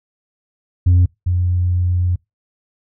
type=tone pair in turn; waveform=sine; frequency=89.2 / 89.2 Hz; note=F2 / F2; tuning=+37 / +37 cents; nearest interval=unison; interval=0 cents; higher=neither; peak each=-6 / -13 dBFS; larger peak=first; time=0.86-1.06 / 1.26-2.16 s; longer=second; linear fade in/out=10 ms; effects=noise-tail reverb RT60 0.2 s tail -26 dB re dry + tanh soft clip ceiling -7 dBFS